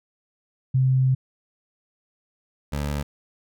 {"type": "tone pair in turn", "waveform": ["sine", "20% pulse"], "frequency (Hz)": [130.6, 72.54], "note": ["C3", "D2"], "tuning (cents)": [-3, -21], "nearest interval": "minor seventh", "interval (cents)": 1018, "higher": "first", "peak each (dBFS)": [-16, -20], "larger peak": "first", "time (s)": [[0.74, 1.15], [2.72, 3.03]], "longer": "first", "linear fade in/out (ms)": 10, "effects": []}